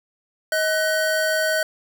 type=tone pair together; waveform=square; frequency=630.7 / 1500 Hz; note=D#5 / F#6; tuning=+23 / +23 cents; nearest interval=octave + minor third; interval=1500 cents; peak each=-22 / -23 dBFS; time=0.52-1.63 s; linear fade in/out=2 ms; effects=none